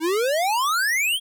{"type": "exponential sweep", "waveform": "square", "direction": "up", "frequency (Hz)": [306.9, 3312], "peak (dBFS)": -20, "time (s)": [0, 1.2], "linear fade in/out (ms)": 50, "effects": []}